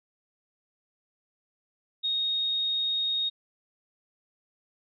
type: tone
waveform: sine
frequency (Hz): 3729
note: A#7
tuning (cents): 0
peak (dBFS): -25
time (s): 2.03-3.3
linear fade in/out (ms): 20
effects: none